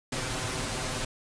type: noise with comb filter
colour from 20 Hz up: pink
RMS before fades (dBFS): -32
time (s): 0.12-1.05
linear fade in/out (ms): 5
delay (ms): 7.8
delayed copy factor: +1
effects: resampled to 22050 Hz